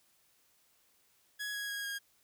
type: tone with pitch steps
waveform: sawtooth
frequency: 1673 / 1658.6 / 1644.3 / 1630.1 Hz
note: G#6 / G#6 / G#6 / G#6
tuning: +12 / -3 / -18 / -33 cents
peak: -33 dBFS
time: 1.39-1.99 s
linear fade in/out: 20 ms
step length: 150 ms
effects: white hiss -70 dBFS RMS until 2.23 s